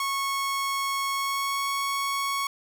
sawtooth tone with pitch glide, 1100 to 1108.3 Hz, C#6 to C#6, -14 to -1 cents, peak -22 dBFS, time 0-2.47 s, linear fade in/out 2 ms, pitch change +13 cents, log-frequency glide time 1.13-1.65 s, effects none

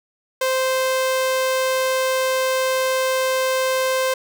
sawtooth tone, 521 Hz, C5, 7 cents flat, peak -14 dBFS, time 0.41-4.14 s, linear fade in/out 5 ms, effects none

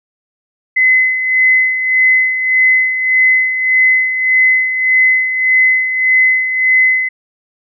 sine tone with tremolo, 2035 Hz, C7, 49 cents flat, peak -6 dBFS, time 0.76-7.09 s, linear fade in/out 10 ms, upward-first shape sine, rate 1.7 Hz, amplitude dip 60%, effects none

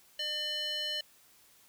square tone with band-pass filter, 600 Hz, D5, 37 cents sharp, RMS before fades -35 dBFS, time 0.19-1.01 s, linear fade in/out 5 ms, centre 3500 Hz, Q 7.6, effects white hiss -62 dBFS RMS until 1.68 s

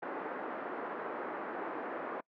pink band-pass noise, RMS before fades -40 dBFS, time 0.02-2.21 s, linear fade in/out 10 ms, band 290 to 1600 Hz, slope 24 dB/octave, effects noise-tail reverb RT60 0.1 s tail -26 dB re dry

